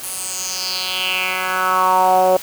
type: tone with band-pass filter sweep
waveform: 10% pulse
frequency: 185.6 Hz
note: F#3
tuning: 6 cents sharp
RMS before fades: -18 dBFS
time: 0.03-2.37 s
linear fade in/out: 5 ms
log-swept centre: 11000 to 560 Hz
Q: 3.9
effects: white hiss -33 dBFS RMS until 2.42 s